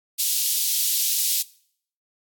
white high-pass noise, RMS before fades -22 dBFS, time 0.18-1.43 s, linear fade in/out 20 ms, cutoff 3300 Hz, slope 24 dB/octave, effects noise-tail reverb RT60 0.6 s tail -21 dB re dry + AAC 64 kbps

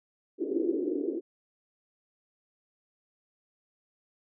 white band-pass noise, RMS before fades -30 dBFS, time 0.38-1.21 s, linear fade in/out 50 ms, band 300 to 400 Hz, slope 48 dB/octave, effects none

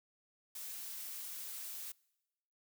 blue noise, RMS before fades -45 dBFS, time 0.55-1.92 s, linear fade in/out 5 ms, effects noise-tail reverb RT60 1.0 s tail -25 dB re dry

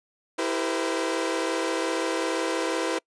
sawtooth chord, C dominant seventh, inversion first, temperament equal with one note detuned, 329.6 / 392 / 466.2 / 511.9 Hz, E4 / G4 / Bb4 / C5, 0 / 0 / 0 / -38 cents, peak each -25 / -29 / -28 / -26 dBFS, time 0.38-2.99 s, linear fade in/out 10 ms, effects noise-tail reverb RT60 0.1 s tail -26 dB re dry + resampled to 22050 Hz

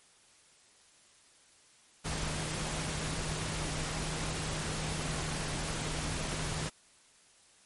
sine tone in noise, 155.56 Hz, D#3, in tune, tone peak -39 dBFS, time 2.04-6.7 s, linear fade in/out 20 ms, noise pink, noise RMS -36 dBFS, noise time 2.04-6.7 s, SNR -6 dB, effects white hiss -62 dBFS RMS until 7.65 s + MP3 48 kbps

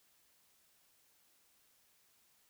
silence, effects white hiss -71 dBFS RMS until 2.49 s

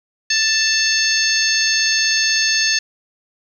harmonic tone with a mistuned harmonic, 884 Hz, A5, 8 cents sharp, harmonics 2 / 3 / 4 / 5 / 6 / 7, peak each -20 / -23 / -27 / -19 / -23 / -21 dBFS, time 0.3-2.79 s, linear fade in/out 5 ms, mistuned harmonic 7, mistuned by +53 cents, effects 8-bit

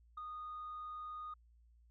sine tone with ADSR envelope, 1234 Hz, D#6, 15 cents flat, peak -38 dBFS, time 0.17-1.34 s, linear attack 9 ms, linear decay 6 ms, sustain -4 dB, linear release 6 ms, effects tanh soft clip ceiling -40 dBFS + added 58 Hz sine -63 dBFS peak until 1.9 s

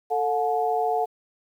sine tone cluster, 444.2 / 723 / 857 Hz, A4 / F#5 / A5, +16 / -40 / -46 cents, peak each -26 / -23 / -30 dBFS, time 0.1-1.06 s, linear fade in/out 20 ms, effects 9-bit

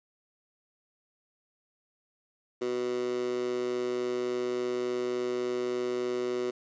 15% pulse tone with high-pass filter, 123.47 Hz, B2, in tune, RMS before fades -31 dBFS, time 2.61-6.51 s, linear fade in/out 10 ms, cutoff 360 Hz, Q 3.5, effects resampled to 16000 Hz + 10-bit

